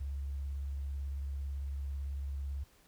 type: tone with vibrato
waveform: sine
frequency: 69.4 Hz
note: C#2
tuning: 3 cents sharp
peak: -35 dBFS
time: 0-2.64 s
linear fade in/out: 10 ms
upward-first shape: triangle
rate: 18 Hz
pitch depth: 48 cents each way
effects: pink hiss -65 dBFS RMS until 2.87 s